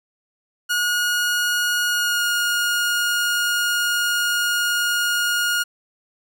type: tone with pitch glide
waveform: sawtooth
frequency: 1444 to 1429.9 Hz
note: F#6 to F6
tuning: -43 to +40 cents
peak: -15 dBFS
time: 0.69-5.64 s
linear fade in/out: 20 ms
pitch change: -17 cents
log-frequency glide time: 1.87-2.23 s
effects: none